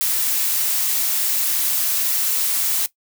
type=noise; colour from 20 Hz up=blue; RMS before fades=-20 dBFS; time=0.01-2.86 s; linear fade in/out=0 ms; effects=noise-tail reverb RT60 0.1 s tail -17 dB re dry